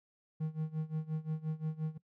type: tone with tremolo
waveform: triangle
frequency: 156.8 Hz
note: D#3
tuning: 14 cents sharp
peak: -29 dBFS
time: 0.4-1.98 s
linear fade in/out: 10 ms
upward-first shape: sine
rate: 5.7 Hz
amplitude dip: 90%
effects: noise-tail reverb RT60 0.1 s tail -20 dB re dry